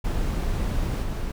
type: noise with level steps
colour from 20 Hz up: brown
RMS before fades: -25 / -28 dBFS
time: 0.04-1.32 s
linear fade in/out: 10 ms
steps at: 1.02 s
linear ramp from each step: 20 ms
effects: none